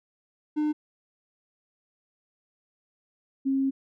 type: tone pair in turn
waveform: triangle / sine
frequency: 302.1 / 270 Hz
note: D4 / C#4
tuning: +49 / -45 cents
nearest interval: major second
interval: 194 cents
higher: first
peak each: -21 / -22 dBFS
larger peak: first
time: 0.56-0.73 / 3.45-3.71 s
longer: second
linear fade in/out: 20 ms
effects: none